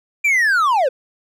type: linear sweep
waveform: triangle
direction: down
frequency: 2400 to 480.1 Hz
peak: -11 dBFS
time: 0.24-0.89 s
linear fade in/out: 10 ms
effects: none